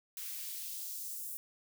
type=noise with high-pass filter sweep; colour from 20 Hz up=blue; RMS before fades=-42 dBFS; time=0.17-1.37 s; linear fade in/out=0 ms; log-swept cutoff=1500 to 9400 Hz; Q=1; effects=none